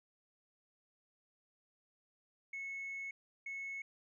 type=tone bursts at uneven times; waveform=sine; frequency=2195 Hz; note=C#7; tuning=18 cents flat; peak=-39 dBFS; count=2; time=2.53-3.11 / 3.46-3.82 s; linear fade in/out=5 ms; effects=tanh soft clip ceiling -38 dBFS